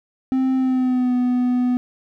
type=tone with pitch glide; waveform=triangle; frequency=261.6 to 248.3 Hz; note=C4 to B3; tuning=0 to +9 cents; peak=-14 dBFS; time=0.32-1.77 s; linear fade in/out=0 ms; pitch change=-91 cents; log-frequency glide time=0.56-1.14 s; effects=none